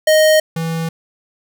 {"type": "tone pair in turn", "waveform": "square", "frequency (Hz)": [622.3, 163.88], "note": ["D#5", "E3"], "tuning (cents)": [0, -10], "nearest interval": "octave + major seventh", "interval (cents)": 2310, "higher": "first", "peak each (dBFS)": [-9, -19], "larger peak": "first", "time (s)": [[0.07, 0.4], [0.56, 0.89]], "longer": "neither", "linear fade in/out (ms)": 5, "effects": []}